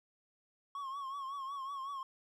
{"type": "tone with vibrato", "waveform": "triangle", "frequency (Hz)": 1096, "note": "C#6", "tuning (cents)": -20, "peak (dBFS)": -37, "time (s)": [0.75, 2.03], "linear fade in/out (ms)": 2, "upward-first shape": "triangle", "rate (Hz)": 5.4, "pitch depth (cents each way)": 83, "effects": []}